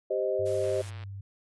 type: chord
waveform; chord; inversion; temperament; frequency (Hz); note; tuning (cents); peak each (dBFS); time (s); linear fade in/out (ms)
sine; C minor; second; equal; 392 / 523.3 / 622.3; G4 / C5 / Eb5; 0 / 0 / 0; -30; 0.1-0.82; 10
type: tone with pitch glide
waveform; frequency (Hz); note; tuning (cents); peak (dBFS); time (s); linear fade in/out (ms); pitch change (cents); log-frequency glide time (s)
sine; 100.2 to 98.36; G2 to G2; +38 to +6; -37; 0.39-1.21; 5; -32; 0.55-0.61
type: noise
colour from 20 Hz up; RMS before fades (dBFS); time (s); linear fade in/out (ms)
white; -47; 0.45-0.91; 20
type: click train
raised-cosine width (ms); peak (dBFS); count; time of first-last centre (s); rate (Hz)
0.3; -32; 47; 0.64-1.037; 116
effects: resampled to 24000 Hz